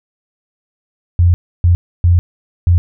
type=tone bursts at uneven times; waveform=sine; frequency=87.2 Hz; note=F2; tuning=2 cents flat; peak=-6 dBFS; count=4; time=1.19-1.34 / 1.64-1.75 / 2.04-2.19 / 2.67-2.78 s; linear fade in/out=0 ms; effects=none